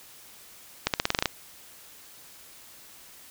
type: accelerating click train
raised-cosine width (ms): 0.2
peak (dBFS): -5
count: 9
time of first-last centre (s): 0.87-1.257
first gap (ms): 68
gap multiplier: 0.9
effects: white hiss -50 dBFS RMS until 3.3 s